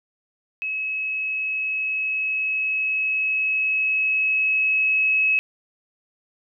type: tone with level ramp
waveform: sine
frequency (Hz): 2572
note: E7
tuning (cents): -43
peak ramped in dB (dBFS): -24 to -16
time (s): 0.62-5.39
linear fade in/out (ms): 0
effects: none